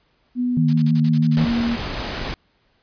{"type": "tone with pitch glide", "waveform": "sine", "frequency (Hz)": [246.9, 234.4], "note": ["B3", "A#3"], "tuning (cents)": [0, 10], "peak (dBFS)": -18, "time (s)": [0.35, 1.78], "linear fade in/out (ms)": 50, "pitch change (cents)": -90, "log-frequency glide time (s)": [0.52, 0.83]}
{"type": "tone with vibrato", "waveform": "sine", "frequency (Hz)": 155.56, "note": "D#3", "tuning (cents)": 0, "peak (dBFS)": -16, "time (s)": [0.57, 1.45], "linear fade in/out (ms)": 2, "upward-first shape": "triangle", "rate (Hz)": 6.2, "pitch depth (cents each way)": 58}
{"type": "noise bursts", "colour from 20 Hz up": "blue", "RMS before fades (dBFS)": -30, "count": 8, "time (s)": [0.68, 1.362], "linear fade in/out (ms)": 5, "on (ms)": 52, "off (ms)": 38}
{"type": "noise", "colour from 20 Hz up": "pink", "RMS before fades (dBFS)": -27, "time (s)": [1.37, 2.34], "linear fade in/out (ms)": 0}
{"effects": ["pink hiss -63 dBFS RMS until 2.82 s", "resampled to 11025 Hz"]}